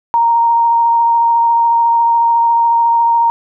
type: tone with vibrato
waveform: sine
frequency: 931 Hz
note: A#5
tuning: 2 cents flat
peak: -8 dBFS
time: 0.14-3.3 s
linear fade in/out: 0 ms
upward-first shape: sine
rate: 14 Hz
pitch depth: 11 cents each way
effects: none